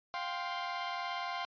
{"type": "chord", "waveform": "sawtooth", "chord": "F suspended second", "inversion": "none", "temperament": "equal with one note detuned", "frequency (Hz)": [703.3, 784, 1046.5], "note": ["F5", "G5", "C6"], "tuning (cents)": [12, 0, 0], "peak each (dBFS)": [-36, -38, -35], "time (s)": [0.14, 1.45], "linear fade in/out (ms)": 0, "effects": ["resampled to 11025 Hz"]}